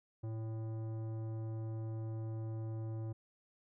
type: tone with tanh clipping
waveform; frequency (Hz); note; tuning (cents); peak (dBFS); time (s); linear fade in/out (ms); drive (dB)
sine; 111.3; A2; +20; -40; 0.23-3.13; 10; 14
effects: none